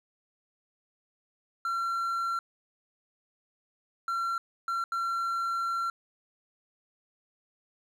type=tone bursts at uneven times; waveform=triangle; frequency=1363 Hz; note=F6; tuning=43 cents flat; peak=-26 dBFS; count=4; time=1.65-2.39 / 4.08-4.38 / 4.68-4.84 / 4.92-5.9 s; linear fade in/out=2 ms; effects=none